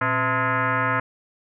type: tone with frequency modulation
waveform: sine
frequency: 118.9 Hz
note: A#2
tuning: 35 cents sharp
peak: -19 dBFS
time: 0.01-1 s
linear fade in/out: 5 ms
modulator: 386 Hz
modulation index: 4.5
effects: none